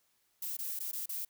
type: noise with dropouts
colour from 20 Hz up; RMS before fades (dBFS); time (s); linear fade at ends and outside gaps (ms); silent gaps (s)
violet; -38; 0.42-1.25; 5; 0.568-0.588 / 0.792-0.802 / 0.915-0.93 / 1.059-1.091
effects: white hiss -74 dBFS RMS until 1.29 s